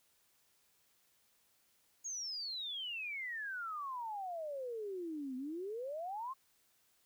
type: exponential two-way sweep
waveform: sine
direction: down then up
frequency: 6710 to 250 to 1094 Hz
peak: -39 dBFS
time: 2.04-6.34 s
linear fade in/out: 20 ms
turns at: 5.36 s
effects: white hiss -73 dBFS RMS until 7.05 s